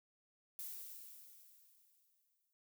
violet noise with exponential decay, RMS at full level -45 dBFS, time 0.59-2.53 s, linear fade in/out 0 ms, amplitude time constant 420 ms, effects noise-tail reverb RT60 0.2 s tail -22 dB re dry

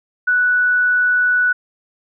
sine tone, 1479 Hz, F#6, 1 cent flat, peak -12 dBFS, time 0.27-1.53 s, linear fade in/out 10 ms, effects none

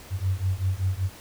sine beating tone pair, 91.8 / 97 Hz, F#2 / G2, -13 / -18 cents, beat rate 5.2 Hz, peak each -26 dBFS, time 0.1-1.1 s, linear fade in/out 50 ms, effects pink hiss -46 dBFS RMS until 1.2 s

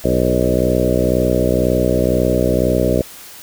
harmonic tone with a mistuned harmonic, 62 Hz, B1, 7 cents sharp, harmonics 1 / 2 / 3 / 4 / 5 / 6 / 7 / 8 / 9 / 10, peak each -22 / -22 / -22 / -22 / -22 / -22 / -22 / -22 / -22 / -22 dBFS, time 0.04-3.02 s, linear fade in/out 5 ms, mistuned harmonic 9, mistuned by -17 cents, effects white hiss -37 dBFS RMS until 3.42 s

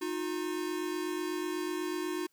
square tone pair together, 311.1 / 359.2 Hz, D#4 / F4, 0 / +49 cents, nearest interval major second, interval 249 cents, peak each -37 / -35 dBFS, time 0.01-2.27 s, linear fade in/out 10 ms, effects white hiss -73 dBFS RMS until 2.32 s

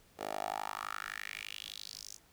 10% pulse tone with high-pass filter sweep, 51.7 Hz, G#1, 7 cents flat, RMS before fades -42 dBFS, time 0.17-2.19 s, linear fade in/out 50 ms, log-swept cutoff 490 to 6500 Hz, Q 3.9, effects pink hiss -65 dBFS RMS until 2.32 s

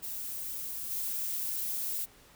violet noise with level steps, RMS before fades -38 / -34 dBFS, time 0.02-2.06 s, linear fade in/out 20 ms, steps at 0.9 s, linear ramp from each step 20 ms, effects pink hiss -58 dBFS RMS until 2.35 s

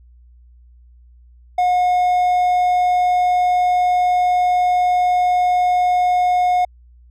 triangle tone, 722 Hz, F#5, 43 cents flat, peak -11 dBFS, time 1.58-6.65 s, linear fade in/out 5 ms, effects added 60 Hz sine -44 dBFS peak until 7.1 s

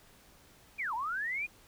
sine linear two-way sweep, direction down then up, 2489 to 850 to 2489 Hz, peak -32 dBFS, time 0.78-1.47 s, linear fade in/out 20 ms, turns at 0.94 s, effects pink hiss -60 dBFS RMS until 1.67 s

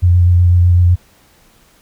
sine tone with vibrato, 88.3 Hz, F2, 20 cents sharp, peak -6 dBFS, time 0.02-0.96 s, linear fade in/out 20 ms, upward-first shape sine, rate 8 Hz, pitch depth 20 cents each way, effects pink hiss -50 dBFS RMS until 1.81 s

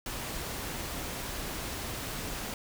pink noise, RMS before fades -37 dBFS, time 0.06-2.54 s, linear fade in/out 2 ms, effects none

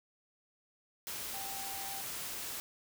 sine tone in noise, 784 Hz, G5, in tune, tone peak -45 dBFS, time 1.34-2.01 s, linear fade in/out 0 ms, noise white, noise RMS -41 dBFS, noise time 1.07-2.6 s, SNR -7 dB, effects none

